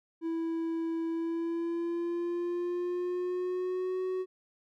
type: tone with pitch glide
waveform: triangle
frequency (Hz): 329.2 to 371.7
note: E4 to F#4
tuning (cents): -2 to +8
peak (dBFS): -28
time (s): 0.21-4.26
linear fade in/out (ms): 50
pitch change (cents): +210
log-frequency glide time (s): 1.08-4.02
effects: none